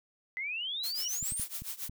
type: exponential sweep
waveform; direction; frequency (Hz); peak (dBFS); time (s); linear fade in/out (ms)
sine; up; 2001 to 9956; -33; 0.37-1.44; 0
type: noise with tremolo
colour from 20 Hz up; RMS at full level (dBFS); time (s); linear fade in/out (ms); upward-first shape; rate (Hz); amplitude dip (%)
blue; -36; 0.83-1.89; 10; triangle; 7.2; 95
type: tone with exponential growth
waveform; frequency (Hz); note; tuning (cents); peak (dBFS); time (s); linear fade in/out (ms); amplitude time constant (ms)
triangle; 2953; F#7; -4; -31; 0.92-1.08; 5; 33
type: clicks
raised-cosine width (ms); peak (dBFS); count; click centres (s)
5; -31; 5; 1.227 / 1.322 / 1.397 / 1.62 / 1.895
effects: none